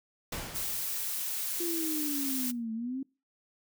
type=noise with exponential decay; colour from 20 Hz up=pink; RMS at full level=-35 dBFS; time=0.32-1.34 s; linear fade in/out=5 ms; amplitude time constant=220 ms
type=noise; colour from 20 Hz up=blue; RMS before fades=-34 dBFS; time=0.54-2.52 s; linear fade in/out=20 ms
type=linear two-way sweep; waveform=sine; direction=down then up; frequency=348 to 220 to 273 Hz; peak=-32 dBFS; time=1.6-3.03 s; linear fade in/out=5 ms; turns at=2.73 s
effects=noise-tail reverb RT60 0.3 s tail -24 dB re dry